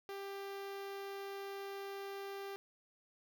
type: tone with notch filter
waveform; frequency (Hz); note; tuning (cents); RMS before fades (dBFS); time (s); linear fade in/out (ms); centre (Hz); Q
sawtooth; 395.3; G4; +15; -45; 0.09-2.56; 0; 8000; 1.1
effects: none